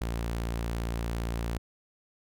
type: tone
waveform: sawtooth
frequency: 57.5 Hz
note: A#1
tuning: 23 cents flat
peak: -26 dBFS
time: 0.01-1.58 s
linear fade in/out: 5 ms
effects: none